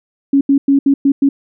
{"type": "tone bursts at uneven times", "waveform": "sine", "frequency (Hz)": 277.2, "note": "C#4", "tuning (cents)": 0, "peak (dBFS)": -7, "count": 6, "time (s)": [[0.33, 0.41], [0.49, 0.58], [0.68, 0.79], [0.86, 0.94], [1.05, 1.12], [1.22, 1.29]], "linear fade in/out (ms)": 5, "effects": []}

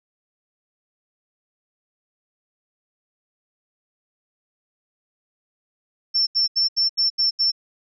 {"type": "tone bursts", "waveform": "sine", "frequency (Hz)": 5390, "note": "E8", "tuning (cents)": 38, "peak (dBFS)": -16, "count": 7, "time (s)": [6.14, 7.518], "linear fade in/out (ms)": 20, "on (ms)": 130, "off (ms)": 78, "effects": []}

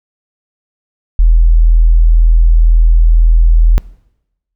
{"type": "tone", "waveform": "sine", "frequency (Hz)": 41, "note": "E1", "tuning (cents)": -9, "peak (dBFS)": -3, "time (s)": [1.19, 3.78], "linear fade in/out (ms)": 0, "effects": ["noise-tail reverb RT60 0.9 s tail -22 dB re dry"]}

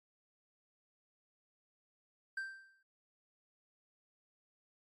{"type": "tone with exponential decay", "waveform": "triangle", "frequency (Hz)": 1568, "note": "G6", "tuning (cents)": 0, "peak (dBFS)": -33, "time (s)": [2.37, 2.83], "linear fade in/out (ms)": 5, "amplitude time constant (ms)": 100, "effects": ["MP3 48 kbps"]}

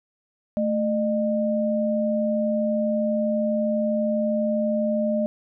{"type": "tone pair together", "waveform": "sine", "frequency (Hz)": [220, 607.7], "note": ["A3", "D#5"], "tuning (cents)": [0, -41], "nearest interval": "octave + tritone", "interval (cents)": 1759, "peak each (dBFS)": -23, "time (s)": [0.57, 5.26], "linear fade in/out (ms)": 0, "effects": []}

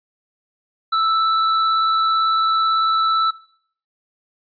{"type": "tone with vibrato", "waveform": "square", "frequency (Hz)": 1318.5, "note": "E6", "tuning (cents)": 0, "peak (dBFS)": -16, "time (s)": [0.92, 3.31], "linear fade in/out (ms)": 10, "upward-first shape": "sine", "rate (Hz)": 18, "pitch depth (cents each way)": 8, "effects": ["noise-tail reverb RT60 0.6 s tail -21 dB re dry", "resampled to 11025 Hz"]}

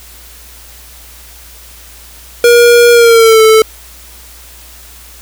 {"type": "tone with pitch glide", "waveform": "square", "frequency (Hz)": [476.2, 439.2], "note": ["A#4", "A4"], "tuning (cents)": [37, -3], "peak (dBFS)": -3, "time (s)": [2.44, 3.62], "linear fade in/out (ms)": 2, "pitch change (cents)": -140, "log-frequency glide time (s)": [2.92, 3.42], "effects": ["added 59 Hz sine -37 dBFS peak until 5.21 s", "white hiss -36 dBFS RMS until 5.21 s"]}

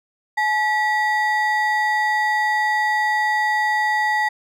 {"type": "ring-modulated tone", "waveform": "triangle", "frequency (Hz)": 1396.9, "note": "F6", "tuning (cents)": 0, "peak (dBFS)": -12, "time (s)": [0.37, 4.29], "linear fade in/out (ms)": 10, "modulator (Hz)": 543, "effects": []}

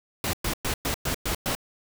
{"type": "noise bursts", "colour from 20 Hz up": "pink", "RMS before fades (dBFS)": -27, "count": 7, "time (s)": [0.24, 1.551], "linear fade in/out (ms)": 2, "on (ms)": 93, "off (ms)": 110, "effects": []}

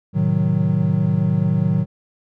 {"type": "chord", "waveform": "triangle", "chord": "A diminished seventh", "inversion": "none", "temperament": "equal", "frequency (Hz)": [110, 130.81, 155.56, 185], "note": ["A2", "C3", "Eb3", "Gb3"], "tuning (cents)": [0, 0, 0, 0], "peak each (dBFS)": [-20, -23, -17, -18], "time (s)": [0.13, 1.86], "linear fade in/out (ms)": 50, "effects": []}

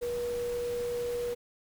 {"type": "tone in noise", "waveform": "sine", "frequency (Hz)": 481.4, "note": "B4", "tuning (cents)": -44, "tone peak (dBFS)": -30, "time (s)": [0.01, 1.35], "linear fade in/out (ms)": 20, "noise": "pink", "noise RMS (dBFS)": -45, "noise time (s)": [0.01, 1.35], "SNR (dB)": 12, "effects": []}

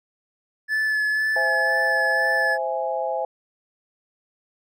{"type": "tone with vibrato", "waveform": "triangle", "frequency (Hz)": 1729, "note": "A6", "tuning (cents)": -31, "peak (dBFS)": -18, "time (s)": [0.68, 2.58], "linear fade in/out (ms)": 50, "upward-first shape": "sine", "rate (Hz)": 2, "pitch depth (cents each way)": 17}
{"type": "chord", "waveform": "sine", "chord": "C augmented", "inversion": "none", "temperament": "equal", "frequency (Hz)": [523.3, 659.3, 830.6], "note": ["C5", "E5", "G#5"], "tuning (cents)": [0, 0, 0], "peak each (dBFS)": -27, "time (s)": [1.36, 3.25], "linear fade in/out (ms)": 2}
{"effects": []}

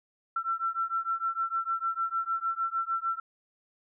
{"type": "beating tone pair", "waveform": "sine", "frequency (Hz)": [1343, 1349.6], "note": ["E6", "E6"], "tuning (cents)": [32, 40], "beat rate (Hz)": 6.6, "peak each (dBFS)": -31, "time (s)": [0.36, 3.2], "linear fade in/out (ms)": 5, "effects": []}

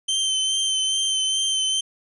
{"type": "tone with vibrato", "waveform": "sawtooth", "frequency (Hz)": 3104, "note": "G7", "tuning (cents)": -18, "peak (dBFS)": -17, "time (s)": [0.08, 1.81], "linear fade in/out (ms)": 10, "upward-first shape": "sine", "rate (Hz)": 2.4, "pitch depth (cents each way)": 23, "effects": ["resampled to 24000 Hz"]}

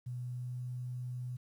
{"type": "tone with pitch glide", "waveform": "sine", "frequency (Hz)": [123.7, 124.56], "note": ["B2", "B2"], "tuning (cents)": [3, 15], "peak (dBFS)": -37, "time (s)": [0.06, 1.37], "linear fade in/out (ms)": 10, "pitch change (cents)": 12, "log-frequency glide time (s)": [0.29, 0.56], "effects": ["11-bit"]}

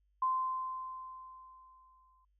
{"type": "tone with exponential decay", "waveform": "sine", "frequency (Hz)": 1037, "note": "C6", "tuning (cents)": -16, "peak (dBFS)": -27, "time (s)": [0.22, 2.25], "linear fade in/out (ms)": 5, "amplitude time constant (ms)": 440, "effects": ["added 50 Hz sine -70 dBFS peak until 2.39 s"]}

